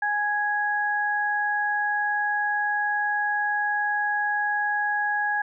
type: tone pair together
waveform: sine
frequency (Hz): 830.6 / 1661.2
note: G#5 / G#6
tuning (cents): 0 / 0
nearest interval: octave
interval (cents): 1200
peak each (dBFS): -26 / -24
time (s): 0.02-5.42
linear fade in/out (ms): 5
effects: none